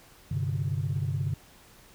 sine chord, G suspended fourth, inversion none, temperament equal with one note detuned, 98 / 130.21 / 146.83 Hz, G2 / C3 / D3, 0 / -8 / 0 cents, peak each -30 dBFS, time 0.31-1.34 s, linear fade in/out 5 ms, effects tanh soft clip ceiling -20 dBFS + pink hiss -55 dBFS RMS until 1.94 s

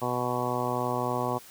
harmonic tone, 123.47 Hz, B2, in tune, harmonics 1 / 2 / 3 / 4 / 5 / 6 / 7 / 8 / 9, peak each -35 / -35 / -35 / -35 / -35 / -35 / -35 / -35 / -35 dBFS, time 0.01-1.39 s, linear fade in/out 20 ms, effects white hiss -50 dBFS RMS until 1.5 s

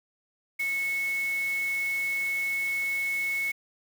sine tone in noise, 2200 Hz, C#7, 14 cents flat, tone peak -26 dBFS, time 0.59-3.52 s, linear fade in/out 10 ms, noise white, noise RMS -43 dBFS, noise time 0.59-3.52 s, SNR +14 dB, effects none

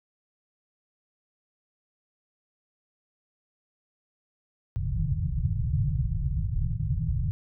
white low-pass noise, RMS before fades -27 dBFS, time 4.76-7.31 s, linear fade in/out 0 ms, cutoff 160 Hz, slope 96 dB/octave, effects none

